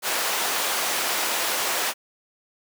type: high-pass noise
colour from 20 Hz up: pink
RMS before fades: -25 dBFS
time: 0.02-1.94 s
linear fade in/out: 50 ms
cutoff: 640 Hz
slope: 12 dB/octave
effects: none